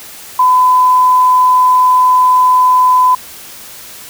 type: tone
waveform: sine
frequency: 1008 Hz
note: B5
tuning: 35 cents sharp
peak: -5 dBFS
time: 0.39-3.15 s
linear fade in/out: 5 ms
effects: white hiss -32 dBFS RMS until 4.09 s